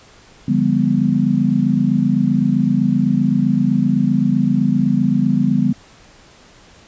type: chord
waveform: sine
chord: D diminished seventh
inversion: none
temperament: equal with one note detuned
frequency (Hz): 146.83 / 174.61 / 202.4 / 246.9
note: D3 / F3 / Ab3 / Cb4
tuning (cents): 0 / 0 / -44 / 0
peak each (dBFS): -20 / -20 / -17 / -17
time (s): 0.48-5.73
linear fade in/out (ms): 5
effects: pink hiss -46 dBFS RMS until 6.87 s + resampled to 16000 Hz